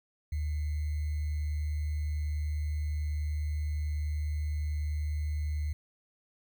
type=tone with sample-and-hold; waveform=sine; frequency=75.3 Hz; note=D2; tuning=44 cents sharp; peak=-29 dBFS; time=0.32-5.73 s; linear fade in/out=5 ms; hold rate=2100 Hz; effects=none

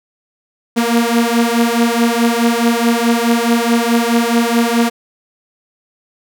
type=beating tone pair; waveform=sawtooth; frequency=232 / 236.7 Hz; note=A#3 / A#3; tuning=-8 / +27 cents; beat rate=4.7 Hz; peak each=-10 / -11 dBFS; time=0.76-4.9 s; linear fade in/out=20 ms; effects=none

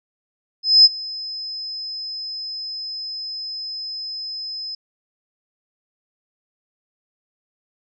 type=tone with ADSR envelope; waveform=sine; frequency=5100 Hz; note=D#8; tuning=42 cents sharp; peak=-5 dBFS; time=0.63-4.75 s; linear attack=220 ms; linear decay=29 ms; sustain=-22 dB; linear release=4 ms; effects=none

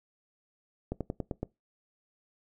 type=slowing click train; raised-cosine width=2 ms; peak=-19 dBFS; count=6; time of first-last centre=0.92-1.43 s; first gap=87 ms; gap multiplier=1.08; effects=noise-tail reverb RT60 0.2 s tail -21 dB re dry

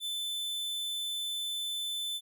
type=tone; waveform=45% pulse; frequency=3520 Hz; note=A7; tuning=in tune; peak=-33 dBFS; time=0-2.21 s; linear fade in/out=50 ms; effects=none

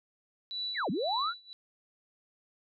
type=tone with tremolo; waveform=sine; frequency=3951 Hz; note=B7; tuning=in tune; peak=-32 dBFS; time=0.51-1.53 s; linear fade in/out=0 ms; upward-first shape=sine; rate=1.9 Hz; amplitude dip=95%
type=linear two-way sweep; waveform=sine; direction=down then up; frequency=2343 to 158.3 to 1480 Hz; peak=-29 dBFS; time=0.74-1.34 s; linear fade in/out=50 ms; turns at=0.9 s
effects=none

